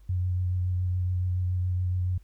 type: tone with vibrato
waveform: sine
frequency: 90.7 Hz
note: F#2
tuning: 34 cents flat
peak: -24 dBFS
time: 0.09-2.18 s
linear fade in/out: 5 ms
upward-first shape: triangle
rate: 7.1 Hz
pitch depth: 23 cents each way
effects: added 50 Hz sine -50 dBFS peak until 2.23 s + pink hiss -69 dBFS RMS until 2.23 s